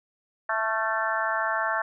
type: harmonic tone with a mistuned harmonic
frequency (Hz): 220.4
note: A3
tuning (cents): +3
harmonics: 3 / 4 / 5 / 6 / 7 / 8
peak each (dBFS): -31 / -31 / -31 / -31 / -31 / -31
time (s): 0.49-1.82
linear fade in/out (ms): 5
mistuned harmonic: 6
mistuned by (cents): +44
effects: none